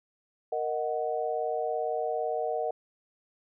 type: chord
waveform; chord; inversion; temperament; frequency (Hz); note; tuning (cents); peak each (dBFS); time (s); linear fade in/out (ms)
sine; D# minor; second; equal; 466.2 / 622.3 / 740; A#4 / D#5 / F#5; 0 / 0 / 0; -32; 0.52-2.71; 5
effects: none